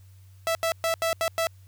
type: tone bursts at uneven times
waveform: sawtooth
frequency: 659 Hz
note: E5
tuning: 1 cent flat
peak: -19 dBFS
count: 6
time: 0.47-0.55 / 0.63-0.72 / 0.84-0.94 / 1.02-1.13 / 1.21-1.28 / 1.38-1.47 s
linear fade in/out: 0 ms
effects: added 95 Hz sine -48 dBFS peak until 1.67 s + white hiss -64 dBFS RMS until 1.67 s